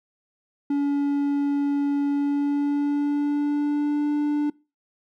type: tone with pitch glide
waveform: triangle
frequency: 284.4 to 294.6 Hz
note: C#4 to D4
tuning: +45 to +6 cents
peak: -18 dBFS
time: 0.7-4.5 s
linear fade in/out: 5 ms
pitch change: +61 cents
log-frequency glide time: 2.09-4.12 s
effects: noise-tail reverb RT60 0.3 s tail -23 dB re dry